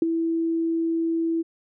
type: tone with ADSR envelope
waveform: sine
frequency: 329.6 Hz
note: E4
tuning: in tune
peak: -13 dBFS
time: 0.02-1.43 s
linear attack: 3 ms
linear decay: 15 ms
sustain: -8 dB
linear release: 23 ms
effects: none